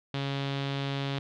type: tone with low-pass filter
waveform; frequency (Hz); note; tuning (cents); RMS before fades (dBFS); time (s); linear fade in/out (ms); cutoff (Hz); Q
sawtooth; 138.59; C#3; 0; -32; 0.14-1.19; 2; 3600; 3.1
effects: none